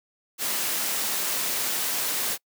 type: noise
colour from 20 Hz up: white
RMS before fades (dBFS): -27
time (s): 0.38-2.38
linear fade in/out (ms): 50
effects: noise-tail reverb RT60 0.1 s tail -26 dB re dry + high-pass 200 Hz 12 dB/octave